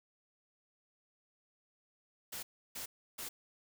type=noise bursts; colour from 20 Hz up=white; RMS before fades=-43 dBFS; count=3; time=2.32-3.29 s; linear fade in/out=10 ms; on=110 ms; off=320 ms; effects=none